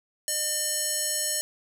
square tone with band-pass filter, 604 Hz, D5, 48 cents sharp, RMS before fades -28 dBFS, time 0.28-1.41 s, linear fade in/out 0 ms, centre 8600 Hz, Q 2, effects none

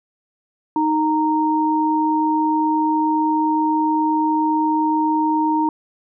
sine tone pair together, 311.1 / 927.4 Hz, D#4 / A#5, 0 / -9 cents, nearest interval octave + perfect fifth, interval 1891 cents, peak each -18 dBFS, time 0.76-5.69 s, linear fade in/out 2 ms, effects none

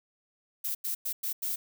violet noise bursts at uneven times, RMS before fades -32 dBFS, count 5, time 0.64-0.75 / 0.84-0.95 / 1.05-1.13 / 1.23-1.33 / 1.42-1.56 s, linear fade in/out 10 ms, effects none

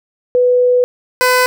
sine / 15% pulse tone pair in turn, 495.5 / 503.6 Hz, B4 / B4, +6 / +34 cents, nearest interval unison, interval 28 cents, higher second, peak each -8 / -3 dBFS, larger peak second, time 0.35-0.84 / 1.21-1.46 s, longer first, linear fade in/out 0 ms, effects none

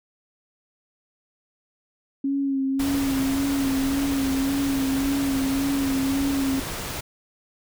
sine tone with vibrato, 273 Hz, C#4, 26 cents flat, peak -21 dBFS, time 2.24-6.6 s, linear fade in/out 5 ms, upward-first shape sine, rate 1.8 Hz, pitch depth 32 cents each way
pink noise, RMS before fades -31 dBFS, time 2.79-7.01 s, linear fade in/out 10 ms
effects none

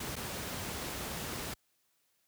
pink noise with dropouts, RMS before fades -39 dBFS, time 0-1.54 s, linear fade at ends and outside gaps 5 ms, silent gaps 0.157-0.163 s, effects white hiss -75 dBFS RMS until 2.27 s + high-pass 60 Hz 12 dB/octave

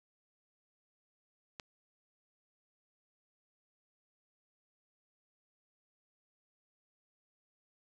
click, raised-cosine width 0.2 ms, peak -25 dBFS, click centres 1.598 s, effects none

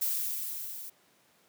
violet noise with level ramp, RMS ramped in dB -29 to -43 dBFS, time 0.01-0.9 s, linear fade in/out 10 ms, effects pink hiss -65 dBFS RMS until 1.48 s + high-pass 200 Hz 12 dB/octave

